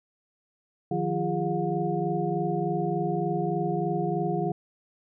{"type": "tone cluster", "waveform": "sine", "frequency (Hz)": [155.1, 178.4, 345.9, 408.8, 718], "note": ["D#3", "F3", "F4", "G#4", "F5"], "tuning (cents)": [-5, 37, -17, -27, 48], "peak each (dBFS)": -31, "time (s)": [0.91, 4.52], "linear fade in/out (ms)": 5, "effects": []}